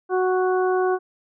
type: harmonic tone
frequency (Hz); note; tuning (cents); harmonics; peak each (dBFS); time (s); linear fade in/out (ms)
370; F#4; 0; 1 / 2 / 3 / 4; -19 / -25 / -29 / -31; 0.09-0.99; 50
effects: none